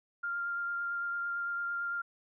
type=tone with vibrato; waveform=sine; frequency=1396 Hz; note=F6; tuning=1 cent flat; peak=-32 dBFS; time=0.23-2.02 s; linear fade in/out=10 ms; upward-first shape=sine; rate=8.9 Hz; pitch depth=11 cents each way; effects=none